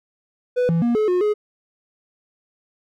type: tone with pitch steps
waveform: triangle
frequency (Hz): 495.9 / 166.7 / 237.5 / 429.1 / 360.5 / 420.5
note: B4 / E3 / A#3 / A4 / F#4 / G#4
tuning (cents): +7 / +20 / +33 / -43 / -45 / +22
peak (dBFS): -14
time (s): 0.56-1.34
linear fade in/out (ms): 20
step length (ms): 130
effects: none